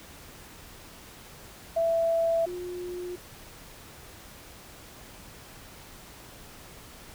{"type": "tone pair in turn", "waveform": "sine", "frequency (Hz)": [664, 357.1], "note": ["E5", "F4"], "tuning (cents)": [12, 39], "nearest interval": "major seventh", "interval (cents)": 1073, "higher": "first", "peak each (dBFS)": [-22, -33], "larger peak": "first", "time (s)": [[1.76, 2.46], [2.46, 3.16]], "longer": "neither", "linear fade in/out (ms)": 10, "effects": ["pink hiss -48 dBFS RMS until 7.14 s"]}